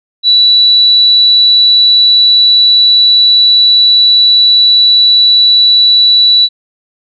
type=tone; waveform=sine; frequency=3945 Hz; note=B7; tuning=3 cents flat; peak=-3 dBFS; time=0.23-6.49 s; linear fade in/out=50 ms; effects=none